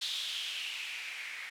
violet noise with low-pass filter sweep, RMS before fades -39 dBFS, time 0.01-1.5 s, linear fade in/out 10 ms, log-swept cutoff 3700 to 2000 Hz, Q 4.5, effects none

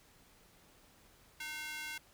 square tone with high-pass filter, 305.2 Hz, D#4, 33 cents flat, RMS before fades -43 dBFS, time 1.4-1.98 s, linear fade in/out 5 ms, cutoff 1900 Hz, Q 1.8, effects pink hiss -64 dBFS RMS until 2.13 s

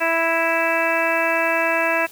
harmonic tone, 330 Hz, E4, 2 cents sharp, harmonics 1 / 2 / 3 / 4 / 5 / 6 / 7 / 8, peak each -29 / -22 / -25 / -29 / -24 / -28 / -28 / -24 dBFS, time 0-2.07 s, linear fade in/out 20 ms, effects white hiss -44 dBFS RMS until 2.11 s

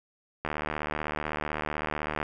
click train, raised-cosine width 0.5 ms, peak -15 dBFS, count 136, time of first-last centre 0.45-2.229 s, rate 75.9 Hz, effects none

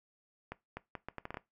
accelerating click train, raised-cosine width 0.5 ms, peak -25 dBFS, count 9, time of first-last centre 0.52-1.371 s, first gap 250 ms, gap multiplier 0.73, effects noise-tail reverb RT60 0.2 s tail -19 dB re dry

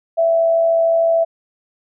sine tone with amplitude modulation, 663 Hz, E5, 10 cents sharp, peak -10 dBFS, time 0.17-1.25 s, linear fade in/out 20 ms, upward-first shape sine, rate 93.4 Hz, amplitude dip 35%, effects none

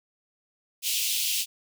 pink high-pass noise, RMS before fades -27 dBFS, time 0.82-1.46 s, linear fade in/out 50 ms, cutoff 2600 Hz, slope 48 dB/octave, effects none

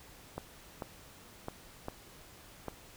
clicks, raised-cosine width 1 ms, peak -23 dBFS, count 5, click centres 0.38 / 0.822 / 1.484 / 1.884 / 2.683 s, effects pink hiss -55 dBFS RMS until 2.96 s

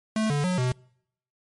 square tone with pitch steps, 218.3 / 145.1 / 182.1 / 126.2 Hz, A3 / D3 / F#3 / B2, -13 / -21 / -27 / +38 cents, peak -23 dBFS, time 0.16-0.72 s, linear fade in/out 2 ms, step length 140 ms, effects noise-tail reverb RT60 0.7 s tail -26 dB re dry + MP3 48 kbps

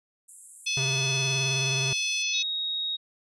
pink high-pass noise, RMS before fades -45 dBFS, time 0.28-2.23 s, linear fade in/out 10 ms, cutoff 7400 Hz, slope 96 dB/octave
harmonic tone, 859 Hz, A5, 42 cents flat, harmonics 3 / 4 / 5 / 6 / 7, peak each -29 / -31 / -36 / -37 / -32 dBFS, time 0.66-2.43 s, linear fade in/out 10 ms
square tone with vibrato, 133.8 Hz, C3, 39 cents sharp, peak -29 dBFS, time 0.77-1.93 s, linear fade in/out 2 ms, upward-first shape triangle, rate 19 Hz, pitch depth 58 cents each way
sine tone, 3766 Hz, A#7, 17 cents sharp, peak -27 dBFS, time 2.33-2.97 s, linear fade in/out 20 ms
effects resampled to 24000 Hz

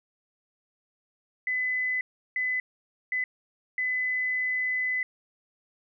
sine tone bursts at uneven times, 2011 Hz, B6, 31 cents sharp, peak -25 dBFS, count 4, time 1.47-2.01 / 2.36-2.6 / 3.12-3.24 / 3.78-5.03 s, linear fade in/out 2 ms, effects none

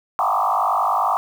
sine tone with frequency modulation, 964 Hz, B5, 42 cents flat, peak -16 dBFS, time 0.19-1.17 s, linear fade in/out 0 ms, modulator 51 Hz, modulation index 5.2, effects 7-bit

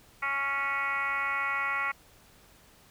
sine tone with frequency modulation, 1661.2 Hz, G#6, in tune, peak -27 dBFS, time 0.22-1.92 s, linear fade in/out 10 ms, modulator 276 Hz, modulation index 2.5, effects pink hiss -58 dBFS RMS until 2.9 s

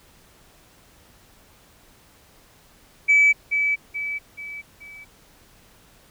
sine tone with echo, 2298 Hz, D7, 38 cents flat, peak -11 dBFS, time 3.08-3.33 s, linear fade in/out 20 ms, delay 430 ms, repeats 4, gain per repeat -7 dB, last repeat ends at 5.05 s, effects tanh soft clip ceiling -9 dBFS + pink hiss -54 dBFS RMS until 6.1 s

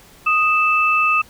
sine tone pair together, 1244.5 / 2637 Hz, D#6 / E7, 0 / 0 cents, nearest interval octave + minor second, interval 1300 cents, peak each -16 dBFS, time 0.26-1.22 s, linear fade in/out 10 ms, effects pink hiss -47 dBFS RMS until 1.29 s

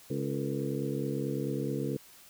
harmonic tone with a mistuned harmonic, 69.3 Hz, C#2, in tune, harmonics 2 / 3 / 4 / 5 / 6 / 7, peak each -35 / -38 / -36 / -38 / -38 / -40 dBFS, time 0.1-1.97 s, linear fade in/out 5 ms, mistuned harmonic 6, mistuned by +100 cents, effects white hiss -55 dBFS RMS until 2.29 s

